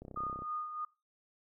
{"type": "click train", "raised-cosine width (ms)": 2, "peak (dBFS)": -33, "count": 14, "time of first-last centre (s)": [0.02, 0.421], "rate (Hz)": 32.4}
{"type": "tone with tremolo", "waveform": "sine", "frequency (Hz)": 1228, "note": "D#6", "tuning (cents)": -23, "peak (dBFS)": -34, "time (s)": [0.16, 0.85], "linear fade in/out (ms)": 5, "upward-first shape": "sine", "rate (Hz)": 3.2, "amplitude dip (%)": 55}
{"effects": ["noise-tail reverb RT60 0.3 s tail -21 dB re dry"]}